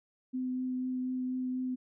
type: tone with vibrato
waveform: sine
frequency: 255 Hz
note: C4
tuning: 44 cents flat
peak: -31 dBFS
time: 0.33-1.76 s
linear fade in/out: 20 ms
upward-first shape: triangle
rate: 4.1 Hz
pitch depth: 11 cents each way
effects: none

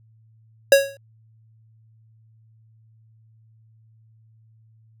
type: tone with exponential decay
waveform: square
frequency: 552 Hz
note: C#5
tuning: 7 cents flat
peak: -7 dBFS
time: 0.72-0.97 s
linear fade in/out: 2 ms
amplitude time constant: 54 ms
effects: added 111 Hz sine -52 dBFS peak until 5 s

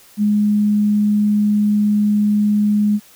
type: tone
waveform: sine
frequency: 208.4 Hz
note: G#3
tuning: 6 cents sharp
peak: -12 dBFS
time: 0.17-3 s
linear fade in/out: 50 ms
effects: white hiss -47 dBFS RMS until 3.15 s

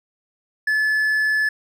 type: tone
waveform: triangle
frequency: 1727 Hz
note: A6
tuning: 33 cents flat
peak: -15 dBFS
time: 0.67-1.49 s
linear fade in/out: 5 ms
effects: none

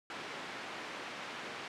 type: band-pass noise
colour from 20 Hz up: white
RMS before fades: -44 dBFS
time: 0.1-1.68 s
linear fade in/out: 2 ms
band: 190 to 2300 Hz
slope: 12 dB/octave
effects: low-pass 9000 Hz 12 dB/octave

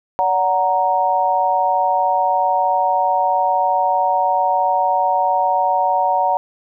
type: chord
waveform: sine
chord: D augmented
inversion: none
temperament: equal with one note detuned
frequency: 573.3 / 740 / 932.3 Hz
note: D5 / F#5 / A#5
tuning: -42 / 0 / 0 cents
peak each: -22 / -17 / -17 dBFS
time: 0.19-6.37 s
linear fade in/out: 0 ms
effects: none

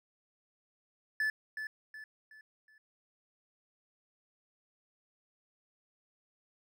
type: tone with echo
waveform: triangle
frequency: 1738 Hz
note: A6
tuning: 22 cents flat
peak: -27 dBFS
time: 1.2-1.3 s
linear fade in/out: 2 ms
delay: 370 ms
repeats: 4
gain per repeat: -8 dB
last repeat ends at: 2.78 s
effects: none

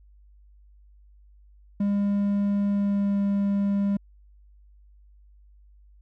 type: tone with pitch glide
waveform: triangle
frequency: 201.9 to 200.2 Hz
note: G#3 to G3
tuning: -49 to +37 cents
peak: -19 dBFS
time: 1.8-3.97 s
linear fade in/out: 5 ms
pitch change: -14 cents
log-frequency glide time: 2.69-3.18 s
effects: added 50 Hz sine -51 dBFS peak until 6.01 s

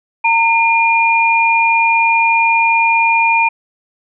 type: tone pair together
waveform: sine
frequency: 915 / 2416 Hz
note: A#5 / D7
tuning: -32 / +48 cents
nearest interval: octave + perfect fourth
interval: 1680 cents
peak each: -12 dBFS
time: 0.24-3.49 s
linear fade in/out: 10 ms
effects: none

